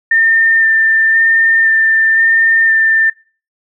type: tone with vibrato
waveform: sine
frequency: 1800 Hz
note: A6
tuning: 39 cents sharp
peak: -7 dBFS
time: 0.11-3.1 s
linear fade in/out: 5 ms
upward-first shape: square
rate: 0.97 Hz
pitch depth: 10 cents each way
effects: noise-tail reverb RT60 0.4 s tail -25 dB re dry